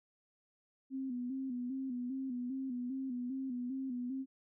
sine tone with vibrato, 255.8 Hz, C4, 39 cents flat, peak -36 dBFS, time 0.9-4.26 s, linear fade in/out 50 ms, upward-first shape square, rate 2.5 Hz, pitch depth 68 cents each way, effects none

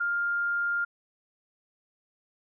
sine tone, 1403 Hz, F6, 8 cents sharp, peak -25 dBFS, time 0-0.85 s, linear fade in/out 10 ms, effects none

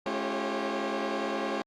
20% pulse tone cluster, 214.2 / 276.1 / 343.8 / 391.3 / 542 Hz, A3 / C#4 / F4 / G4 / C#5, -46 / -7 / -27 / -3 / -39 cents, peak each -31 dBFS, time 0.06-1.62 s, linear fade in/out 2 ms, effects low-pass 4000 Hz 12 dB/octave + Opus 48 kbps

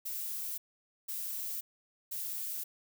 violet noise bursts, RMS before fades -38 dBFS, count 3, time 0.05-2.64 s, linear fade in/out 10 ms, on 530 ms, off 500 ms, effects none

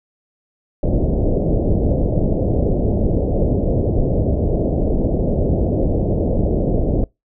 pink low-pass noise, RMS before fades -17 dBFS, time 0.83-7.04 s, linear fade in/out 2 ms, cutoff 630 Hz, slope 48 dB/octave, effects noise-tail reverb RT60 0.2 s tail -25 dB re dry

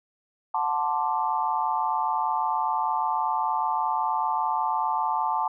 sine chord, D dominant seventh, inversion first, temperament equal with one note detuned, 734.9 / 880 / 1046.5 / 1174.7 Hz, F#5 / A5 / C6 / D6, -12 / 0 / 0 / 0 cents, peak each -31 / -25 / -30 / -31 dBFS, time 0.54-5.48 s, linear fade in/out 5 ms, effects none

